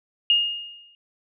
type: tone with exponential decay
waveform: sine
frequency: 2843 Hz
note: F7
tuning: 30 cents sharp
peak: -13 dBFS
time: 0.3-0.95 s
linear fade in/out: 1 ms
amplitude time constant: 140 ms
effects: none

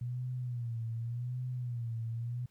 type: tone with vibrato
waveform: sine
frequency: 120 Hz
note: B2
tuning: 49 cents flat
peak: -34 dBFS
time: 0.01-2.46 s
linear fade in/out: 5 ms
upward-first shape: sine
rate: 0.87 Hz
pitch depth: 90 cents each way
effects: pink hiss -73 dBFS RMS until 2.5 s

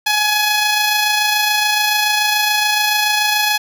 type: tone with amplitude modulation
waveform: 10% pulse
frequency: 842 Hz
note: G#5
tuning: 24 cents sharp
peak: -4 dBFS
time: 0.06-3.58 s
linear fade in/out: 10 ms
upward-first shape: sine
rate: 27 Hz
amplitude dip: 30%
effects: none

